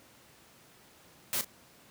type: noise with echo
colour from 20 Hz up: white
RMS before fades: -31 dBFS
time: 1.33-1.41 s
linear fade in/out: 0 ms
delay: 35 ms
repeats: 1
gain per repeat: -12 dB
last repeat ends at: 1.445 s
effects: pink hiss -58 dBFS RMS until 1.9 s + high-pass 100 Hz 12 dB/octave